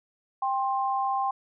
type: tone pair together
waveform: sine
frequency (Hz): 791 / 1055.9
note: G5 / C6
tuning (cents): +15 / +15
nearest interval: perfect fourth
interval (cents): 500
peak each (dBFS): -26 / -28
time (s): 0.42-1.31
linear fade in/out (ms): 5
effects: none